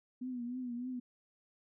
sine tone with vibrato, 246.9 Hz, B3, in tune, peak -37 dBFS, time 0.21-1 s, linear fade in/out 10 ms, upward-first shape triangle, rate 3.3 Hz, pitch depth 81 cents each way, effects none

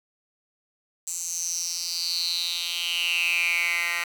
10% pulse tone with high-pass filter sweep, 171.6 Hz, F3, 30 cents flat, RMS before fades -27 dBFS, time 1.07-4.04 s, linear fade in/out 5 ms, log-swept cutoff 7300 to 1800 Hz, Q 7.5, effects 8-bit

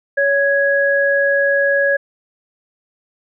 sine tone pair together, 560.8 / 1664 Hz, C#5 / G#6, +20 / +3 cents, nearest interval octave + perfect fifth, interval 1883 cents, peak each -15 dBFS, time 0.17-1.97 s, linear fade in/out 10 ms, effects none

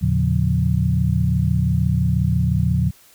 sine tone cluster, 80.6 / 114.5 / 140.4 / 177 Hz, E2 / A#2 / C#3 / F3, -38 / -31 / +22 / +23 cents, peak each -21 dBFS, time 0.01-2.91 s, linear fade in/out 20 ms, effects white hiss -51 dBFS RMS until 3.14 s

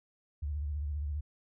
sine tone with vibrato, 73.42 Hz, D2, in tune, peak -32 dBFS, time 0.42-1.21 s, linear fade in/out 10 ms, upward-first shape sine, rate 15 Hz, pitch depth 100 cents each way, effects none

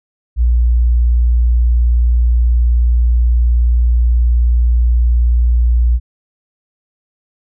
sine tone, 59.4 Hz, A#1, 33 cents sharp, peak -8 dBFS, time 0.36-6 s, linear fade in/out 50 ms, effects none

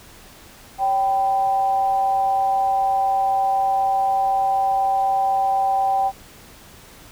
sine tone with amplitude modulation, 778 Hz, G5, 13 cents flat, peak -14 dBFS, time 0.78-6.12 s, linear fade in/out 50 ms, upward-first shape sine, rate 220 Hz, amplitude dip 50%, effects pink hiss -45 dBFS RMS until 7.11 s

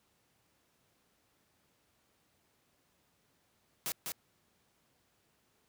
white noise with echo, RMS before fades -36 dBFS, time 3.86-3.92 s, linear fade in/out 0 ms, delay 200 ms, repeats 1, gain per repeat -3 dB, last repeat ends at 4.12 s, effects pink hiss -73 dBFS RMS until 5.68 s + high-pass 80 Hz 12 dB/octave

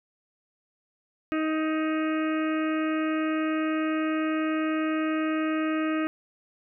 harmonic tone, 313.5 Hz, D#4, 13 cents sharp, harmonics 1 / 2 / 4 / 5 / 6 / 7 / 8 / 9, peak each -25 / -34 / -34 / -39 / -40 / -44 / -41 / -46 dBFS, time 1.32-6.07 s, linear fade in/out 0 ms, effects none

